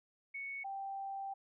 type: tone pair in turn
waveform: sine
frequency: 2217 / 783.8 Hz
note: C#7 / G5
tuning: 0 / 0 cents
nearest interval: octave + tritone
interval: 1800 cents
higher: first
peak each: -40 / -39 dBFS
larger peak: second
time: 0.34-0.64 / 0.64-1.34 s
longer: second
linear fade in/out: 10 ms
effects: none